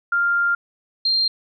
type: tone pair in turn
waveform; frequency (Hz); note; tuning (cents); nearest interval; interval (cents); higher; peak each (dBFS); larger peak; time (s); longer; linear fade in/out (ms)
sine; 1396.9 / 4186; F6 / C8; 0 / 0; octave + perfect fifth; 1900; second; -16; neither; 0.12-0.55 / 1.05-1.28; first; 5
effects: none